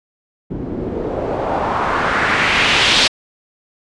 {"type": "noise with low-pass filter sweep", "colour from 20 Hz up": "white", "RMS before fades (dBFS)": -17, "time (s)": [0.5, 3.08], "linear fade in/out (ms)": 10, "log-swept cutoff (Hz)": [250, 4200], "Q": 1.8, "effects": ["resampled to 22050 Hz"]}